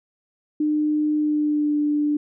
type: tone with pitch glide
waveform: sine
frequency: 302.1 to 295.9 Hz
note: D4 to D4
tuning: +49 to +13 cents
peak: -18 dBFS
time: 0.6-2.17 s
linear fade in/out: 5 ms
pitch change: -36 cents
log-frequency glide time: 1.16-1.77 s
effects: none